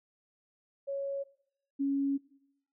sine tone pair in turn, 554.4 / 277.2 Hz, C#5 / C#4, 0 / 0 cents, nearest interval octave, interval 1200 cents, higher first, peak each -32 / -27 dBFS, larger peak second, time 0.87-1.24 / 1.79-2.18 s, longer second, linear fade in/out 20 ms, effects noise-tail reverb RT60 0.7 s tail -19 dB re dry

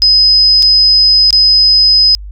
sine tone with dropouts, 5040 Hz, D#8, 21 cents sharp, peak -4 dBFS, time 0.02-2.15 s, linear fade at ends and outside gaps 0 ms, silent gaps 0.624-0.628 / 1.306-1.328 s, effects added 50 Hz sine -24 dBFS peak until 2.31 s

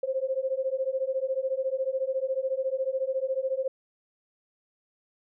sine beating tone pair, 521 / 535 Hz, C5 / C5, -7 / +38 cents, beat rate 14 Hz, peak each -29 / -29 dBFS, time 0.03-3.68 s, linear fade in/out 5 ms, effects none

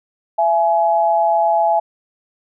sine tone pair together, 671 / 843 Hz, E5 / G#5, +31 / +26 cents, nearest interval major third, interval 395 cents, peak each -15 dBFS, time 0.38-1.8 s, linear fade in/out 10 ms, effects none

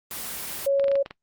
white noise, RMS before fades -33 dBFS, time 0.11-0.66 s, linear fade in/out 0 ms
sine tone, 554.4 Hz, C#5, in tune, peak -18 dBFS, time 0.66-1.03 s, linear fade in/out 10 ms
clicks, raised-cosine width 0.3 ms, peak -20 dBFS, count 7, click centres 0.797 / 0.842 / 0.882 / 0.916 / 0.955 / 1.061 / 1.109 s
effects noise-tail reverb RT60 0.1 s tail -23 dB re dry + Opus 24 kbps

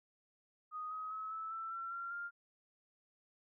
sine tone with pitch steps, 1244.5 / 1265.5 / 1286.9 / 1308.6 / 1330.7 / 1353.2 / 1376.1 / 1399.3 Hz, D#6 / D#6 / E6 / E6 / E6 / E6 / F6 / F6, 0 / +29 / -42 / -13 / +16 / +45 / -26 / +3 cents, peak -40 dBFS, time 0.71-2.31 s, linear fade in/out 50 ms, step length 200 ms, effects none

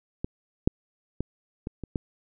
clicks, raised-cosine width 3 ms, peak -16 / -6 / -15 / -19 / -22 / -14 dBFS, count 6, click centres 0.245 / 0.675 / 1.206 / 1.671 / 1.837 / 1.958 s, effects none

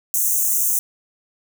white high-pass noise, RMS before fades -19 dBFS, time 0.14-0.79 s, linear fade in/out 0 ms, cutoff 6000 Hz, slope 96 dB/octave, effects none

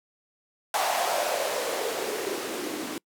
blue noise with band-pass filter sweep, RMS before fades -29 dBFS, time 0.74-2.98 s, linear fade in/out 2 ms, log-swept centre 780 to 280 Hz, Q 4.5, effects noise-tail reverb RT60 0.1 s tail -26 dB re dry

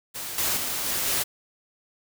white noise with level steps, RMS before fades -34 / -25 / -29 / -27 / -25 dBFS, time 0.14-1.24 s, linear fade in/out 20 ms, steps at 0.38 / 0.57 / 0.86 / 1.06 s, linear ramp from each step 2 ms, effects none

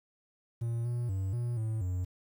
triangle tone with pitch steps, 116.8 / 120.5 / 95.7 / 120.2 / 110.5 / 90.7 Hz, A#2 / B2 / G2 / B2 / A2 / F#2, +4 / -42 / -41 / -46 / +8 / -34 cents, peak -28 dBFS, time 0.61-2.05 s, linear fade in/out 10 ms, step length 240 ms, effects 10-bit

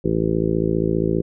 harmonic tone, 55 Hz, A1, in tune, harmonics 1 / 2 / 3 / 4 / 5 / 6 / 7 / 8 / 9, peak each -30 / -29 / -23 / -27 / -30 / -24 / -23 / -29 / -29 dBFS, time 0.04-1.22 s, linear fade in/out 10 ms, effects none

